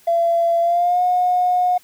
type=tone with pitch glide; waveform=triangle; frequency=678 to 722.5 Hz; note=E5 to F#5; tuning=+49 to -41 cents; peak=-10 dBFS; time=0.07-1.78 s; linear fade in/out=10 ms; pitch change=+110 cents; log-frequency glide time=0.6-1.02 s; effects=tanh soft clip ceiling -12 dBFS + white hiss -52 dBFS RMS until 1.83 s